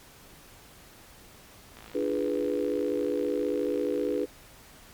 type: click train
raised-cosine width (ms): 0.3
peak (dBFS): -31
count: 136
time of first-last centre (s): 1.77-4.234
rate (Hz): 54.8
type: chord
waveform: sine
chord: D diminished seventh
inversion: none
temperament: equal with one note detuned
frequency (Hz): 293.7 / 343.8 / 415.3 / 493.9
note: D4 / F4 / Ab4 / Cb5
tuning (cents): 0 / -27 / 0 / 0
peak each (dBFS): -31 / -34 / -30 / -30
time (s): 1.94-4.26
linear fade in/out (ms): 20
effects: pink hiss -52 dBFS RMS until 4.93 s + MP3 96 kbps